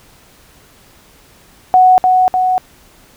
sine tone with echo, 740 Hz, F#5, in tune, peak -4 dBFS, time 1.74-1.98 s, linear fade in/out 0 ms, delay 300 ms, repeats 2, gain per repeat -3 dB, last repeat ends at 2.58 s, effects pink hiss -46 dBFS RMS until 3.16 s

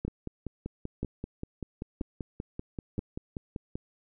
two click trains, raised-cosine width 3 ms, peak -22 / -19 dBFS, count 20 / 4, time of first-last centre 0.08-3.755 / 0.05-2.991 s, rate 5.17 / 1.02 Hz, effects none

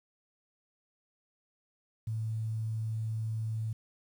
sine tone with quantisation, 110.8 Hz, A2, 13 cents sharp, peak -31 dBFS, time 2.07-3.73 s, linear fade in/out 5 ms, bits 10, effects none

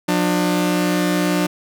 sawtooth tone pair together, 179.3 / 299 Hz, F3 / D4, +46 / +31 cents, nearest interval major sixth, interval 885 cents, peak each -15 dBFS, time 0.08-1.47 s, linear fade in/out 10 ms, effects none

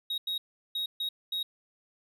triangle tone bursts at uneven times, 3781 Hz, A#7, 24 cents sharp, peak -28 dBFS, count 5, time 0.1-0.18 / 0.27-0.38 / 0.75-0.86 / 1-1.09 / 1.32-1.43 s, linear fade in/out 5 ms, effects none

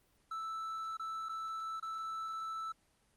triangle tone with dropouts, 1318.5 Hz, E6, in tune, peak -36 dBFS, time 0.31-2.72 s, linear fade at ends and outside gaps 5 ms, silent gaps 0.97-0.995 / 1.287-1.292 / 1.799-1.825 s, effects pink hiss -72 dBFS RMS until 3.16 s + Opus 24 kbps

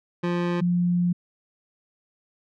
25% pulse / sine tone pair in turn, 174.61 / 176.03 Hz, F3 / F3, 0 / +14 cents, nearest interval unison, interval 14 cents, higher second, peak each -19 dBFS, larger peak neither, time 0.23-0.61 / 0.61-1.13 s, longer second, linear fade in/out 10 ms, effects low-pass 3000 Hz 12 dB/octave

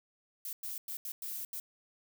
violet noise bursts at uneven times, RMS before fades -40 dBFS, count 6, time 0.45-0.53 / 0.63-0.78 / 0.88-0.97 / 1.05-1.12 / 1.22-1.45 / 1.53-1.6 s, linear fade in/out 2 ms, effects none

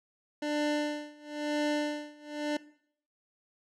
25% pulse tone with tremolo, 297.1 Hz, D4, 20 cents sharp, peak -23 dBFS, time 0.42-2.57 s, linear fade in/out 5 ms, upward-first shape sine, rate 1 Hz, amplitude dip 95%, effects noise-tail reverb RT60 0.6 s tail -19 dB re dry + low-pass 6000 Hz 12 dB/octave

